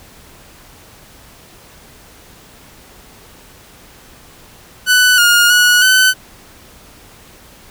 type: tone with pitch steps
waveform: sawtooth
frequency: 1493 / 1424 / 1463 / 1515 Hz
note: F#6 / F6 / F#6 / F#6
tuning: +15 / +33 / -20 / +40 cents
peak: -4 dBFS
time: 4.86-6.14 s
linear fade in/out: 50 ms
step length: 320 ms
effects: pink hiss -42 dBFS RMS until 7.7 s